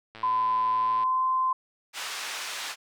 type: click train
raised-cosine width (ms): 0.3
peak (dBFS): -27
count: 100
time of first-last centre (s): 0.15-1.034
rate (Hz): 112
type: tone with pitch glide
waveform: sine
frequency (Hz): 1014 to 1035.3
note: B5 to C6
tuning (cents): +45 to -19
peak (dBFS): -22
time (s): 0.23-1.53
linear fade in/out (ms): 5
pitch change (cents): +36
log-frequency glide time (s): 0.7-1.26
type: band-pass noise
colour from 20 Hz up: pink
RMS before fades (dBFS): -35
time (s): 1.93-2.76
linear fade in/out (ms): 50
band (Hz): 1200 to 7300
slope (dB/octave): 12
effects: none